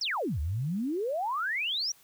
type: exponential two-way sweep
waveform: sine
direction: down then up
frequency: 5920 to 69.3 to 5920 Hz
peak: -28 dBFS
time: 0.01-1.92 s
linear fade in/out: 5 ms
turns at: 0.4 s
effects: white hiss -60 dBFS RMS until 2.03 s